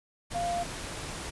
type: tone in noise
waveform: sine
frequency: 695 Hz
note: F5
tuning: 9 cents flat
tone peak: -28 dBFS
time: 0.34-0.64 s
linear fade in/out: 20 ms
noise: pink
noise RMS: -38 dBFS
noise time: 0.3-1.31 s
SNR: +7 dB
effects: resampled to 24000 Hz